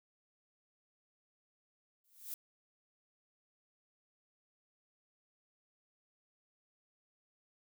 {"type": "noise with exponential growth", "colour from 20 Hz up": "violet", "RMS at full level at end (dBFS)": -39, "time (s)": [2.04, 2.34], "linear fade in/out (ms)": 2, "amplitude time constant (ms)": 65, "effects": []}